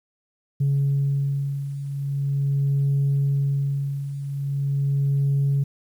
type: beating tone pair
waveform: sine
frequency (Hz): 139.2 / 139.62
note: C#3 / C#3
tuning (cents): +8 / +13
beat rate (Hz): 0.42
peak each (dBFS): -25 / -20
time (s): 0.6-5.64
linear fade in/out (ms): 10
effects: tanh soft clip ceiling -15 dBFS + 9-bit